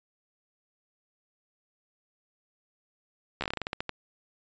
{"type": "slowing click train", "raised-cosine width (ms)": 0.3, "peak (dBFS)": -15, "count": 13, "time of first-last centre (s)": [3.41, 3.893], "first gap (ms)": 13, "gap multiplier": 1.19, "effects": ["resampled to 16000 Hz"]}